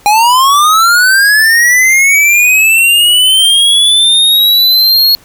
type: linear sweep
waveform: square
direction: up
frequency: 810 to 4337 Hz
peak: -5 dBFS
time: 0.06-5.15 s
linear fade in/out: 0 ms
effects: pink hiss -42 dBFS RMS until 5.24 s